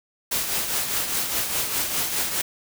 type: noise with tremolo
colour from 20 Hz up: white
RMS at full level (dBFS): -23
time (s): 0.31-2.42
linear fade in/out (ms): 10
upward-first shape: triangle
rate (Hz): 4.9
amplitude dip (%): 55
effects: none